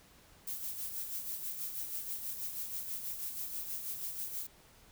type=noise with tremolo; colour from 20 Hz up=violet; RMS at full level=-38 dBFS; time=0.47-4.47 s; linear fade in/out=5 ms; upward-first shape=sine; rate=6.2 Hz; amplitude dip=50%; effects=pink hiss -61 dBFS RMS until 4.91 s